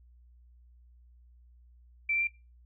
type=tone with pitch steps; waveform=sine; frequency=2337 / 2352 / 2367 Hz; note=D7 / D7 / D7; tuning=-9 / +2 / +13 cents; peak=-26 dBFS; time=2.09-2.273 s; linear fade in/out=5 ms; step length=61 ms; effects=noise-tail reverb RT60 0.3 s tail -24 dB re dry + added 60 Hz sine -55 dBFS peak until 2.65 s